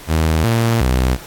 sawtooth tone with pitch steps, 79.7 / 115.3 / 63.4 Hz, D#2 / A#2 / B1, +42 / -19 / +46 cents, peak -9 dBFS, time 0.07-1.18 s, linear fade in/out 50 ms, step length 370 ms, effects pink hiss -37 dBFS RMS until 1.26 s + AAC 64 kbps

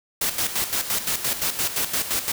white noise with tremolo, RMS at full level -23 dBFS, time 0.21-2.32 s, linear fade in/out 5 ms, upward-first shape square, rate 5.8 Hz, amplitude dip 65%, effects none

